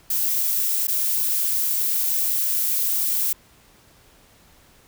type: noise with dropouts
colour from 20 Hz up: violet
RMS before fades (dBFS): -22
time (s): 0.1-3.33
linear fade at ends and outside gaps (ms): 5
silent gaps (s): 0.871-0.881
effects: pink hiss -54 dBFS RMS until 4.87 s